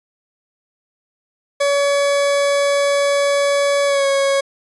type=tone with pitch glide; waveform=40% pulse; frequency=566 to 551.5 Hz; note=C#5 to C#5; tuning=+36 to -9 cents; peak=-13 dBFS; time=1.6-4.41 s; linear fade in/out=10 ms; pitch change=-45 cents; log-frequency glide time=3.86-4.06 s; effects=resampled to 24000 Hz